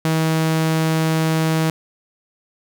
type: tone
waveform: sawtooth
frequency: 160 Hz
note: D#3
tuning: 49 cents sharp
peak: -12 dBFS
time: 0.05-1.7 s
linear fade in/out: 0 ms
effects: none